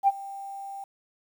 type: tone with ADSR envelope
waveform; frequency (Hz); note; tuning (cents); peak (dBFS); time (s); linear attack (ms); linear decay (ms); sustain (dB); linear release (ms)
sine; 790; G5; +13; -14; 0.03-0.84; 47; 33; -21; 3
effects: tanh soft clip ceiling -10 dBFS + 9-bit